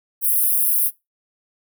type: high-pass noise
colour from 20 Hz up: white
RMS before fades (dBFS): -18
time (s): 0.21-0.91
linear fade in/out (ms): 50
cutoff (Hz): 9600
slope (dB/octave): 96
effects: noise-tail reverb RT60 0.2 s tail -20 dB re dry